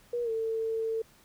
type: tone with pitch glide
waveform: sine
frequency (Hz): 480 to 447.9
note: B4 to A4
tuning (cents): -49 to +31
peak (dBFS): -28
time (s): 0.13-1.02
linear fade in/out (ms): 5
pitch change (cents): -120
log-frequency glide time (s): 0.23-0.3
effects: pink hiss -60 dBFS RMS until 1.24 s